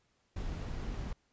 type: noise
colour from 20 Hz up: brown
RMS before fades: -38 dBFS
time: 0.36-1.13 s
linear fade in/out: 5 ms
effects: pink hiss -74 dBFS RMS until 1.32 s + resampled to 16000 Hz